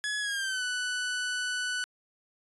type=tone with pitch glide; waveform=sawtooth; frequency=1691 to 1489.2 Hz; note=G#6 to F#6; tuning=+31 to +11 cents; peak=-26 dBFS; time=0.04-1.84 s; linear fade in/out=0 ms; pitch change=-220 cents; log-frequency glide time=0.2-0.63 s; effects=resampled to 24000 Hz